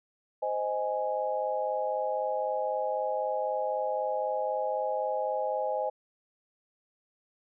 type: chord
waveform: sine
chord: Ab major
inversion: first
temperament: just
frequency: 519.1 / 623 / 830.6 Hz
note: C5 / Eb5 / Ab5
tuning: -14 / +2 / 0 cents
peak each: -32 dBFS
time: 0.42-5.9 s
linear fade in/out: 10 ms
effects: none